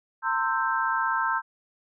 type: chord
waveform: sine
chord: C dominant seventh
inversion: third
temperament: equal with one note detuned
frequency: 911 / 1046.5 / 1318.5 / 1568 Hz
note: Bb5 / C6 / E6 / G6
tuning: -40 / 0 / 0 / 0 cents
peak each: -28 / -29 / -29 / -28 dBFS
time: 0.22-1.42 s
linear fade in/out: 50 ms
effects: none